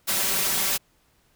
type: noise with comb filter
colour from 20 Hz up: white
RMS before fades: -24 dBFS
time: 0.07-0.78 s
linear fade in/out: 20 ms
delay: 5.2 ms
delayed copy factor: +0.8
effects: pink hiss -64 dBFS RMS until 1.35 s